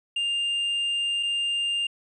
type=tone pair in turn; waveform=triangle; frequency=2802 / 2802 Hz; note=F7 / F7; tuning=+5 / +5 cents; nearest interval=unison; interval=0 cents; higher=neither; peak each=-22 dBFS; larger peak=neither; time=0.16-1.23 / 1.23-1.87 s; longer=first; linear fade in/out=5 ms; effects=resampled to 24000 Hz